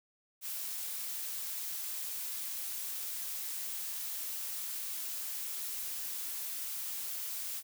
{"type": "noise", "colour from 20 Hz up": "blue", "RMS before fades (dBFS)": -39, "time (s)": [0.41, 7.63], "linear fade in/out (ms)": 50, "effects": []}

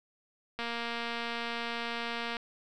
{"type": "click train", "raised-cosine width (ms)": 0.3, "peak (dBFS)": -20, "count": 417, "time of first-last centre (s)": [0.59, 2.368], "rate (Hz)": 234, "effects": []}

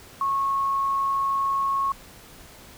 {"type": "tone", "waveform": "sine", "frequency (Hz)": 1096, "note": "C#6", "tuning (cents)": -20, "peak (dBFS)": -21, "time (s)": [0.21, 1.92], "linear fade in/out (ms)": 2, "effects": ["pink hiss -47 dBFS RMS until 2.77 s"]}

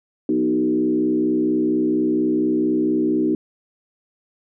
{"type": "tone with frequency modulation", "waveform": "sine", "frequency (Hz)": 311.1, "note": "D#4", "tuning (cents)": 0, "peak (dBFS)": -16, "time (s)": [0.29, 3.35], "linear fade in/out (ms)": 2, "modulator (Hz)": 64.3, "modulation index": 1.1, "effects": []}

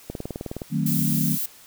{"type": "click train", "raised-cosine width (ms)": 2, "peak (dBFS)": -17, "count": 11, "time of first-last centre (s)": [0.1, 0.618], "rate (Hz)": 19.3}
{"type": "chord", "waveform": "sine", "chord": "D# diminished seventh", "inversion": "none", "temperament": "just", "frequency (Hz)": [155.56, 186.68, 224, 268.8], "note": ["D#3", "F#3", "A3", "C4"], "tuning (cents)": [0, 16, 31, 47], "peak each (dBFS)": [-24, -27, -26, -30], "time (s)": [0.7, 1.38], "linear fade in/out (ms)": 50}
{"type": "noise", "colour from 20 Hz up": "violet", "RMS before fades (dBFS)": -27, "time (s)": [0.86, 1.46], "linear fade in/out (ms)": 5}
{"effects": ["white hiss -49 dBFS RMS until 1.66 s"]}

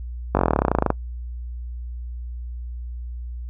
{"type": "slowing click train", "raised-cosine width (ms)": 1, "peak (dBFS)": -3, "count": 20, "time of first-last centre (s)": [0.35, 0.903], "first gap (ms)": 20, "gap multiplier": 1.04, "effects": ["noise-tail reverb RT60 0.1 s tail -24 dB re dry", "added 60 Hz sine -29 dBFS peak until 3.49 s"]}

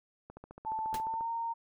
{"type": "click train", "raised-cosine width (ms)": 1, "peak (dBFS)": -33, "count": 14, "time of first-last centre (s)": [0.3, 1.209], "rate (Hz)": 14.3}
{"type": "tone with pitch glide", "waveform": "sine", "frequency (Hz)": [880, 921.6], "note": ["A5", "A#5"], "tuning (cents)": [0, -20], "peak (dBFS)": -32, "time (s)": [0.65, 1.54], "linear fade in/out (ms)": 20, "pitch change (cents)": 80, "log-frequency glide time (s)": [0.98, 1.29]}
{"type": "noise with exponential decay", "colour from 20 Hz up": "pink", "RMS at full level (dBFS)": -36, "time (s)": [0.94, 1.05], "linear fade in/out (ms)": 2, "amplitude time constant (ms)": 22}
{"effects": []}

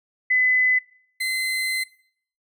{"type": "tone pair in turn", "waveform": ["sine", "35% pulse"], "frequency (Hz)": [2013, 2054], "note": ["B6", "C7"], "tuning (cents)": [33, -33], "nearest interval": "unison", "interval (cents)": 34, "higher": "second", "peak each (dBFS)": [-16, -21], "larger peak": "first", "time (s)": [[0.3, 0.79], [1.2, 1.84]], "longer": "second", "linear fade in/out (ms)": 10, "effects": ["noise-tail reverb RT60 0.6 s tail -21 dB re dry"]}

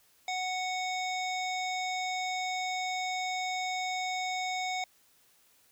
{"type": "harmonic tone", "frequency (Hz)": 740, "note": "F#5", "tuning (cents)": 0, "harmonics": [1, 3, 5, 7, 9, 10], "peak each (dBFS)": [-33, -36, -40, -46, -46, -50], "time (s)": [0.28, 4.84], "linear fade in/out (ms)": 2, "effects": ["white hiss -65 dBFS RMS until 5.71 s"]}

